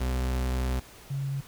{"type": "tone pair in turn", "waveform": ["40% pulse", "sine"], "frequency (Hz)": [63.5, 137.54], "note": ["B1", "C#3"], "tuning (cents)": [49, -13], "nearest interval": "octave + minor second", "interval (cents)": 1338, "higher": "second", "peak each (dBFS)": [-25, -28], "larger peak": "first", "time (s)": [[0, 0.8], [1.1, 1.41]], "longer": "first", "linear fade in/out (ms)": 10, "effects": ["pink hiss -50 dBFS RMS until 1.47 s"]}